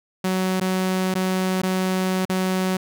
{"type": "tone with dropouts", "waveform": "sawtooth", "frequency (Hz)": 186.6, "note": "F#3", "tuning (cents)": 15, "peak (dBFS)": -16, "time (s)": [0.24, 2.77], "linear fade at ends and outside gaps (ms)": 5, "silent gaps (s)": [[0.601, 0.611], [1.142, 1.152], [1.618, 1.632], [2.253, 2.295]], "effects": []}